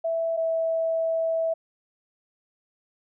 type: tone pair in turn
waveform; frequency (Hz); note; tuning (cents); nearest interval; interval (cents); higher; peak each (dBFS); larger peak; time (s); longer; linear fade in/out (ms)
sine; 659.3 / 653.6; E5 / E5; 0 / -15; unison; 15; first; -23 / -22; second; 0.04-0.37 / 0.37-1.54; second; 10
effects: none